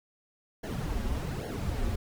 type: noise with flanger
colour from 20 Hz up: brown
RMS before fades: -32 dBFS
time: 0.63-1.96 s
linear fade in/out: 10 ms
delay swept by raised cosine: 0.8 to 6.6 ms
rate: 1.2 Hz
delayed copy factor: -0.85
effects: none